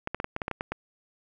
clicks, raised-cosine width 0.5 ms, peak -15 dBFS, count 10, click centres 0.074 / 0.146 / 0.201 / 0.244 / 0.364 / 0.418 / 0.481 / 0.513 / 0.609 / 0.72 s, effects none

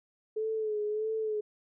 sine tone with vibrato, 430.2 Hz, A4, 39 cents flat, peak -29 dBFS, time 0.36-1.41 s, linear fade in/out 10 ms, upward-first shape sine, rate 1.6 Hz, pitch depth 46 cents each way, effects none

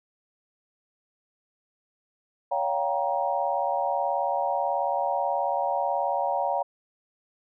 sine chord, G half-diminished seventh, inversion second, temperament just, 564.5 / 705.6 / 784 / 940.8 Hz, Db5 / F5 / G5 / Bb5, +31 / +18 / 0 / +16 cents, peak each -29 dBFS, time 2.51-6.63 s, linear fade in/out 10 ms, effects none

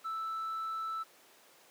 sine tone with tanh clipping, 1319 Hz, E6, 1 cent sharp, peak -35 dBFS, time 0.04-1.04 s, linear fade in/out 20 ms, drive 1 dB, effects pink hiss -60 dBFS RMS until 1.7 s + high-pass 400 Hz 12 dB/octave

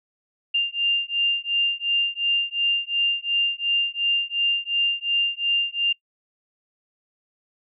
sine beating tone pair, 2794 / 2796.8 Hz, F7 / F7, 0 / +2 cents, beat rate 2.8 Hz, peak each -23 dBFS, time 0.54-5.93 s, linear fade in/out 10 ms, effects noise-tail reverb RT60 0.1 s tail -24 dB re dry

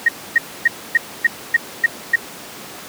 sine tone bursts, 1870 Hz, A#6, 5 cents sharp, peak -8 dBFS, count 8, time 0.06-2.158 s, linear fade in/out 5 ms, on 26 ms, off 270 ms, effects pink hiss -34 dBFS RMS until 2.88 s + high-pass 200 Hz 12 dB/octave

